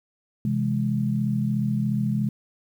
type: chord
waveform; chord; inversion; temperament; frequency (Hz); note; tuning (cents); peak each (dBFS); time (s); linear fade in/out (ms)
sine; C augmented; none; equal; 130.81 / 164.81 / 207.7; C3 / E3 / G#3; 0 / 0 / 0; -25 / -30 / -24; 0.45-2.29; 2
effects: 9-bit